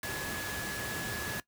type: tone in noise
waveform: sine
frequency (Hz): 1693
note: G#6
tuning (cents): +33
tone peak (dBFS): -38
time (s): 0.03-1.4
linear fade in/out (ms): 2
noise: pink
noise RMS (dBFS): -37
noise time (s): 0.03-1.4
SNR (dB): -4
effects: noise-tail reverb RT60 0.1 s tail -19 dB re dry + high-pass 80 Hz 12 dB/octave